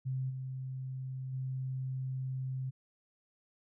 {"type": "tone with level steps", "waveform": "sine", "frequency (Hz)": 130.81, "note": "C3", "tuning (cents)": 0, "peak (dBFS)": [-32, -37, -34], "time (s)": [0.05, 2.71], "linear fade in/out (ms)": 20, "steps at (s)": [0.29, 1.32], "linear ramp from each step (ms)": 20, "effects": []}